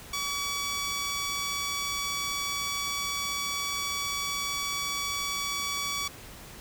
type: tone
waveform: 10% pulse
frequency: 1139 Hz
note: C#6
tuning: 47 cents sharp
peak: -21 dBFS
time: 0.13-6.08 s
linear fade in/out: 5 ms
effects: pink hiss -46 dBFS RMS until 6.6 s